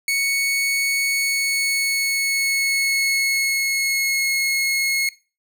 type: tone with pitch glide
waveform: sawtooth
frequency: 2217 to 2171 Hz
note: C#7 to C#7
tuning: 0 to -37 cents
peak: -15 dBFS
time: 0.08-5.09 s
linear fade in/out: 2 ms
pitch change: -37 cents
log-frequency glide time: 1.08-4.31 s
effects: noise-tail reverb RT60 0.3 s tail -18 dB re dry